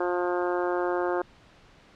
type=harmonic tone; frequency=177.6 Hz; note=F3; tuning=29 cents sharp; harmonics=2 / 3 / 4 / 5 / 6 / 7 / 8 / 9; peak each=-27 / -31 / -33 / -35 / -37 / -38 / -39 / -40 dBFS; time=0-1.22 s; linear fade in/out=5 ms; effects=pink hiss -55 dBFS RMS until 1.95 s + low-pass 4000 Hz 12 dB/octave